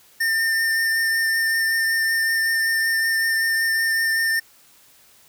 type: tone with vibrato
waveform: square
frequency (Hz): 1806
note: A6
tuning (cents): +45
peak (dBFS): -19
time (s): 0.2-4.4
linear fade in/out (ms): 10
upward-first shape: triangle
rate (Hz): 5.3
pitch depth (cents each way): 15
effects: white hiss -53 dBFS RMS until 5.28 s